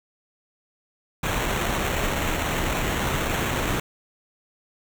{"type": "noise with sample-and-hold", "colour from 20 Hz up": "pink", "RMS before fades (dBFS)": -25, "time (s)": [1.23, 3.8], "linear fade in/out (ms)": 5, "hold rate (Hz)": 4900, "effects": []}